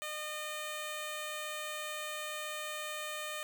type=tone with notch filter; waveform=5% pulse; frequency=609 Hz; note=D#5; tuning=37 cents flat; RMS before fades=-40 dBFS; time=0.02-3.43 s; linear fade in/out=0 ms; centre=5200 Hz; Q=0.92; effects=none